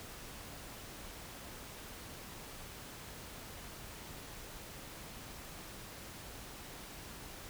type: silence
effects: pink hiss -49 dBFS RMS until 7.49 s